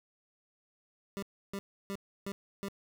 25% pulse tone bursts, 198.1 Hz, G3, 18 cents sharp, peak -32 dBFS, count 5, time 1.17-2.685 s, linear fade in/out 0 ms, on 55 ms, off 310 ms, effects none

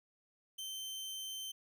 sawtooth tone, 3101 Hz, G7, 19 cents flat, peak -38 dBFS, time 0.58-1.52 s, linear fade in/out 10 ms, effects none

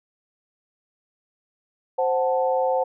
sine chord, F# diminished, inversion second, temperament equal, 523.3 / 740 / 880 Hz, C5 / F#5 / A5, 0 / 0 / 0 cents, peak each -21 / -25 / -26 dBFS, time 1.98-2.84 s, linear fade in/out 10 ms, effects none

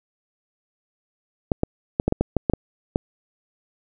clicks, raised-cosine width 2 ms, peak -5 dBFS, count 10, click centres 1.518 / 1.634 / 1.999 / 2.08 / 2.124 / 2.21 / 2.367 / 2.498 / 2.536 / 2.959 s, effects none

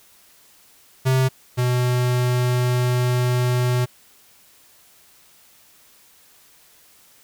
square tone pair in turn, 130.81 / 124.19 Hz, C3 / B2, 0 / +10 cents, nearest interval minor second, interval 90 cents, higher first, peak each -16 / -18 dBFS, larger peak first, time 1.05-1.29 / 1.57-3.86 s, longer second, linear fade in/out 20 ms, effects white hiss -53 dBFS RMS until 7.23 s

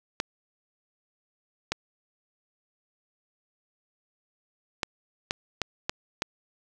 clicks, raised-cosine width 0.2 ms, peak -9 dBFS, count 7, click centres 0.201 / 1.72 / 4.832 / 5.309 / 5.617 / 5.895 / 6.221 s, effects none

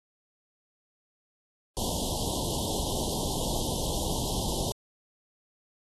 pink band-stop noise, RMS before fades -31 dBFS, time 1.77-4.72 s, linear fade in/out 0 ms, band 1000 to 3000 Hz, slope 96 dB/octave, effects AAC 32 kbps

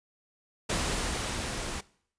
pink noise with level ramp, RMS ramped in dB -29 to -36 dBFS, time 0.69-1.81 s, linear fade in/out 10 ms, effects noise-tail reverb RT60 0.6 s tail -21 dB re dry + resampled to 22050 Hz

